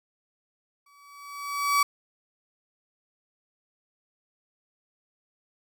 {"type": "tone with exponential growth", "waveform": "35% pulse", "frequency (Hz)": 1142, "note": "D6", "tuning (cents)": -49, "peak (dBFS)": -16, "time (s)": [0.86, 1.83], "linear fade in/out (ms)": 5, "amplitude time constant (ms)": 210, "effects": []}